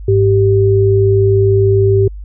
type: tone pair together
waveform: sine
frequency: 103.3 / 390 Hz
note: G#2 / G4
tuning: -9 / -9 cents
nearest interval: octave + major seventh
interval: 2300 cents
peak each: -10 dBFS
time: 0.08-2.08 s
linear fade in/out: 5 ms
effects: added 50 Hz sine -25 dBFS peak until 2.24 s